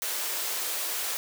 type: high-pass noise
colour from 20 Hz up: white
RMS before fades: -31 dBFS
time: 0.02-1.17 s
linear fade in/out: 0 ms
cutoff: 360 Hz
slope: 24 dB/octave
effects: none